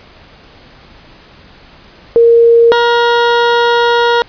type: tone pair in turn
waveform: sine / 20% pulse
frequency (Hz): 465.6 / 473.7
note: A#4 / A#4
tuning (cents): -2 / +28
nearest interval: unison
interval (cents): 30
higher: second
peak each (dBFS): -3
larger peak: neither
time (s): 2.16-2.72 / 2.72-4.22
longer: second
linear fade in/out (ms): 0
effects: pink hiss -40 dBFS RMS until 4.28 s + resampled to 11025 Hz